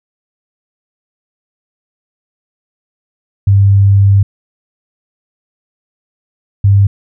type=tone pair in turn; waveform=sine; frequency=99.2 / 99.61 Hz; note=G2 / G2; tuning=+21 / +28 cents; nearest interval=unison; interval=7 cents; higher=second; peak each=-4 dBFS; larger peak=neither; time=3.47-4.23 / 6.64-6.87 s; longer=first; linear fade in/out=5 ms; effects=none